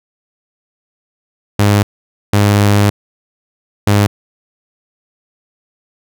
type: tone bursts at uneven times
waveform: sawtooth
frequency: 102.4 Hz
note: G#2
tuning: 24 cents flat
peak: -4 dBFS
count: 3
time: 1.59-1.83 / 2.33-2.9 / 3.87-4.07 s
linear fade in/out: 5 ms
effects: none